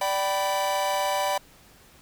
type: chord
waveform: 45% pulse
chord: G major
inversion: second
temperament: equal with one note detuned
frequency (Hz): 587.3 / 771.9 / 987.8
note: D5 / G5 / B5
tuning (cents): 0 / -27 / 0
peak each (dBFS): -28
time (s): 0.01-1.38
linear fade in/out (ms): 5
effects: pink hiss -54 dBFS RMS until 2.01 s